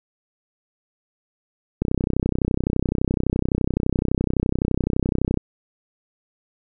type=click train; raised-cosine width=3 ms; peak=-7 dBFS; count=114; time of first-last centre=1.82-5.373 s; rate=31.8 Hz; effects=none